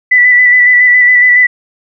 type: tone with vibrato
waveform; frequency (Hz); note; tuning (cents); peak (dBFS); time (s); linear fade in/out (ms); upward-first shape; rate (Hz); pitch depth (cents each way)
sine; 1979; B6; +3; -3; 0.11-1.47; 10; square; 7.2; 19
effects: none